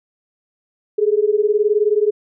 sine beating tone pair, 410.1 / 429.1 Hz, G#4 / A4, -22 / -43 cents, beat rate 19 Hz, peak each -16 dBFS, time 0.98-2.11 s, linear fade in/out 10 ms, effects none

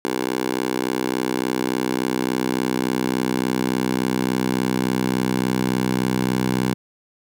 10% pulse tone with high-pass filter sweep, 63.5 Hz, B1, 49 cents sharp, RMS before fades -22 dBFS, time 0.05-6.74 s, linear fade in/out 0 ms, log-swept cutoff 350 to 160 Hz, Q 1.4, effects none

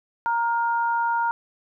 sine tone pair together, 932.3 / 1415.5 Hz, A#5 / F6, 0 / +23 cents, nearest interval perfect fifth, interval 723 cents, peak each -21 / -27 dBFS, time 0.26-1.31 s, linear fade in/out 0 ms, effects none

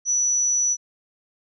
sine tone, 5920 Hz, F#8, in tune, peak -18 dBFS, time 0.05-0.77 s, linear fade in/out 50 ms, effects none

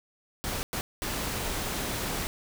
pink noise bursts at uneven times, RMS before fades -32 dBFS, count 3, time 0.44-0.63 / 0.73-0.81 / 1.02-2.27 s, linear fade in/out 0 ms, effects none

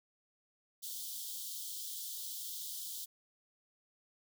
white high-pass noise, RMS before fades -43 dBFS, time 0.82-3.06 s, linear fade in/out 20 ms, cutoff 3100 Hz, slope 96 dB/octave, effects none

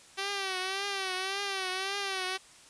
5% pulse tone with vibrato, 385.5 Hz, G4, 29 cents flat, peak -20 dBFS, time 0.17-2.38 s, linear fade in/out 20 ms, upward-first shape triangle, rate 1.8 Hz, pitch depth 87 cents each way, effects white hiss -55 dBFS RMS until 2.69 s + resampled to 22050 Hz

